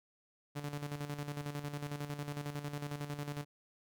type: tone with tremolo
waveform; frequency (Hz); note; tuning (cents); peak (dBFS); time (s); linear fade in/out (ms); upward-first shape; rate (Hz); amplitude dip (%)
sawtooth; 145.3; D3; -18; -33; 0.55-3.45; 20; square; 11; 60
effects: none